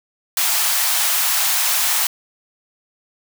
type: high-pass noise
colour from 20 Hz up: white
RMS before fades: -18 dBFS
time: 0.37-2.07 s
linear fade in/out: 2 ms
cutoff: 670 Hz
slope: 48 dB/octave
effects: none